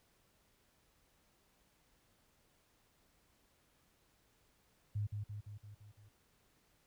sine tone with echo, 103.83 Hz, G#2, in tune, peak -34 dBFS, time 4.95-5.07 s, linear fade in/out 10 ms, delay 170 ms, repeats 6, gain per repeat -4 dB, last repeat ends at 6.09 s, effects pink hiss -73 dBFS RMS until 6.86 s

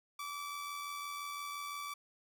sawtooth tone with amplitude modulation, 1156 Hz, D6, 28 cents flat, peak -35 dBFS, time 0.19-1.94 s, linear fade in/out 5 ms, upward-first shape sine, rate 85.8 Hz, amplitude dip 35%, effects none

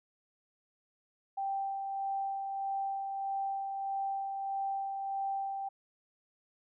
sine tone with tremolo, 784 Hz, G5, in tune, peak -31 dBFS, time 1.37-5.69 s, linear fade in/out 10 ms, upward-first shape sine, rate 1.6 Hz, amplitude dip 35%, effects none

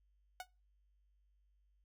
sawtooth tone with exponential decay, 736 Hz, F#5, 9 cents flat, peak -35 dBFS, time 0.4-0.47 s, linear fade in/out 2 ms, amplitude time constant 15 ms, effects noise-tail reverb RT60 0.3 s tail -24 dB re dry + added 50 Hz sine -70 dBFS peak until 1.84 s

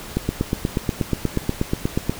click train, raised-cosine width 3 ms, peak -6 dBFS, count 17, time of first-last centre 0.17-2.095 s, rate 8.31 Hz, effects pink hiss -36 dBFS RMS until 2.19 s

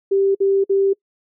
sine tone bursts, 392 Hz, G4, in tune, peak -13 dBFS, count 3, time 0.11-0.934 s, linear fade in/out 10 ms, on 240 ms, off 52 ms, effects noise-tail reverb RT60 0.1 s tail -25 dB re dry

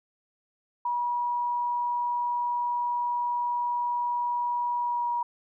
sine tone with pitch glide, 965 to 957.2 Hz, B5 to A#5, -40 to +46 cents, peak -25 dBFS, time 0.85-5.23 s, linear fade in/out 5 ms, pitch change -14 cents, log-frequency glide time 4.8-5.1 s, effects none

